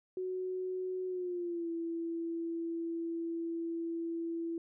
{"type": "tone with pitch glide", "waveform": "sine", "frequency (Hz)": [370, 333.5], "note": ["F#4", "E4"], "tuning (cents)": [0, 20], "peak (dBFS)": -34, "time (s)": [0.17, 4.58], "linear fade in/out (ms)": 2, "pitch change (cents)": -180, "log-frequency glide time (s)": [1.07, 1.7], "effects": []}